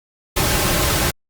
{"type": "noise with comb filter", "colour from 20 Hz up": "pink", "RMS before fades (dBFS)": -18, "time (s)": [0.36, 1.11], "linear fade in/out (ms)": 10, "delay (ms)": 4.2, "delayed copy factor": -0.5, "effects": ["Opus 48 kbps"]}